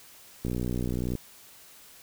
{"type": "click train", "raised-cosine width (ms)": 3, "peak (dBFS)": -18, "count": 44, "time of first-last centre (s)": [0.45, 1.153], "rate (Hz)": 61.2, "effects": ["white hiss -52 dBFS RMS until 2.02 s"]}